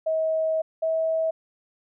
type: tone pair in turn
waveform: sine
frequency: 638 / 645.4 Hz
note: D#5 / E5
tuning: +43 / -37 cents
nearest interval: unison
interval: 20 cents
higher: second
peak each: -21 dBFS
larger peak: neither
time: 0.06-0.62 / 0.82-1.31 s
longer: first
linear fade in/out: 10 ms
effects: none